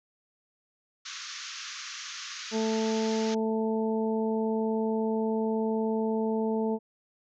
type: band-pass noise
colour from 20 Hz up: white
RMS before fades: -40 dBFS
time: 1.05-3.35 s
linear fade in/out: 10 ms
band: 1100 to 6700 Hz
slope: 96 dB/octave
type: harmonic tone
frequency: 220.9 Hz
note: A3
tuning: 7 cents sharp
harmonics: 1 / 2 / 3 / 4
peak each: -28 / -29 / -38 / -37 dBFS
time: 2.51-6.79 s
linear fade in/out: 50 ms
effects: none